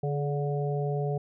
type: harmonic tone with a mistuned harmonic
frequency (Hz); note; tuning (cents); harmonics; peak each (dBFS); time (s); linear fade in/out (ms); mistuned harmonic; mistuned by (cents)
145.3; D3; -18; 1 / 3 / 4 / 5; -28 / -32 / -38 / -37; 0.03-1.18; 5; 3; -43
effects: none